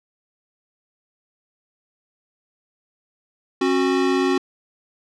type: tone pair together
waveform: square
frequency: 270.9 / 367.6 Hz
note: C#4 / F#4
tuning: -40 / -11 cents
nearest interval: perfect fourth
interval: 529 cents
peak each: -21 / -20 dBFS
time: 3.61-4.38 s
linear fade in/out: 5 ms
effects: low-pass 5000 Hz 12 dB/octave